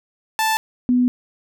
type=tone pair in turn; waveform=sawtooth / sine; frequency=880 / 247.9 Hz; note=A5 / B3; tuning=0 / +7 cents; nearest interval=octave + minor seventh; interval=2193 cents; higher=first; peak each=-13 dBFS; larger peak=neither; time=0.39-0.57 / 0.89-1.08 s; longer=second; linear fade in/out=0 ms; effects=none